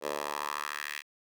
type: tone with high-pass filter sweep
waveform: 10% pulse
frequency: 73.42 Hz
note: D2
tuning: in tune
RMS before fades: -36 dBFS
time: 0.01-1.03 s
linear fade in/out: 50 ms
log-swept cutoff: 520 to 2200 Hz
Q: 2.4
effects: none